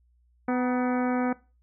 harmonic tone with a mistuned harmonic, 250.2 Hz, B3, 23 cents sharp, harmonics 1 / 2 / 3 / 4 / 5 / 6 / 7 / 8 / 9, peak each -25 / -31 / -32 / -37 / -37 / -38 / -44 / -46 / -44 dBFS, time 0.48-1.33 s, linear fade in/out 5 ms, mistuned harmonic 4, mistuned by -61 cents, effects noise-tail reverb RT60 0.3 s tail -20 dB re dry + added 60 Hz sine -61 dBFS peak until 1.62 s

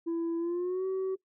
sine tone with pitch glide, 334.1 to 379.4 Hz, E4 to F#4, +23 to +43 cents, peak -26 dBFS, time 0.06-1.16 s, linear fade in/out 20 ms, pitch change +220 cents, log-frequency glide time 0.38-0.86 s, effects noise-tail reverb RT60 0.1 s tail -19 dB re dry + tanh soft clip ceiling -28 dBFS

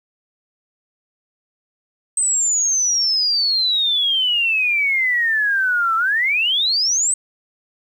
sine exponential two-way sweep, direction down then up, 8290 to 1309 to 8290 Hz, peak -15 dBFS, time 2.17-7.14 s, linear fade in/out 2 ms, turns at 5.96 s, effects 8-bit

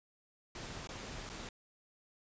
pink noise with dropouts, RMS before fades -45 dBFS, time 0.55-1.49 s, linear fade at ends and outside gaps 2 ms, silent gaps 0.873-0.89 / 1.292-1.298 s, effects resampled to 16000 Hz

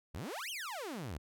sawtooth exponential two-way sweep, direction up then down, 61.74 to 3300 to 61.74 Hz, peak -36 dBFS, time 0.14-1.18 s, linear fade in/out 10 ms, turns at 0.5 s, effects none

